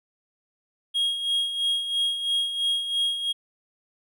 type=tone with tremolo; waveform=triangle; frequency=3273 Hz; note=G#7; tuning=26 cents flat; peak=-19 dBFS; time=0.94-3.33 s; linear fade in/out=20 ms; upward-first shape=sine; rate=3 Hz; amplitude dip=60%; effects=none